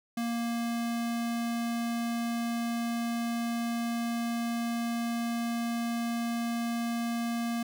square tone, 233.9 Hz, A#3, 6 cents sharp, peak -30 dBFS, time 0.17-7.63 s, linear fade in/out 5 ms, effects none

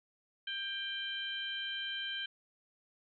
harmonic tone with a mistuned harmonic, 794 Hz, G5, 22 cents sharp, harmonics 2 / 3 / 4 / 5, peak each -41 / -48 / -38 / -50 dBFS, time 0.47-2.26 s, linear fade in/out 5 ms, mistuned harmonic 4, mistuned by -28 cents, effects none

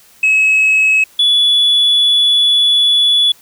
sine tone pair in turn, 2571 / 3424 Hz, E7 / A7, -44 / -48 cents, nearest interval perfect fourth, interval 496 cents, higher second, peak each -6 dBFS, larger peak neither, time 0.23-1.04 / 1.19-3.32 s, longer second, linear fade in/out 5 ms, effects tanh soft clip ceiling -6 dBFS + white hiss -46 dBFS RMS until 3.41 s

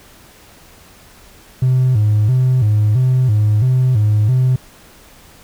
triangle tone with vibrato, 116.54 Hz, A#2, in tune, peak -7 dBFS, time 1.62-4.56 s, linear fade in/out 5 ms, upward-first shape square, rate 1.5 Hz, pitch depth 170 cents each way, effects tanh soft clip ceiling -6 dBFS + pink hiss -44 dBFS RMS until 5.43 s

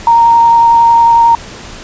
sine tone with vibrato, 929 Hz, A#5, 6 cents flat, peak -3 dBFS, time 0.07-1.35 s, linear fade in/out 2 ms, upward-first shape sine, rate 11 Hz, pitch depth 9 cents each way, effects pink hiss -29 dBFS RMS until 1.83 s + resampled to 16000 Hz

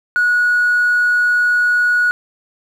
triangle tone, 1459 Hz, F#6, 25 cents flat, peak -8 dBFS, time 0.16-2.11 s, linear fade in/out 0 ms, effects tanh soft clip ceiling -8 dBFS + 8-bit

